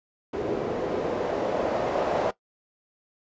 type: noise with low-pass filter sweep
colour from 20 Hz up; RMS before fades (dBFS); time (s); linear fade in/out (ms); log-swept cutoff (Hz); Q
blue; -27; 0.33-2.31; 5; 400 to 620; 2.4
effects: noise-tail reverb RT60 0.1 s tail -17 dB re dry + resampled to 16000 Hz